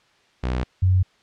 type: tone pair in turn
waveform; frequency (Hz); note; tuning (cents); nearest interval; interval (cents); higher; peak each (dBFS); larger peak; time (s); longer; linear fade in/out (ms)
sawtooth / sine; 62.5 / 92.73; B1 / F#2; +21 / +4; perfect fifth; 683; second; -18 / -14; second; 0.43-0.64 / 0.82-1.03; neither; 10
effects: white hiss -59 dBFS RMS until 1.22 s + low-pass 4000 Hz 12 dB/octave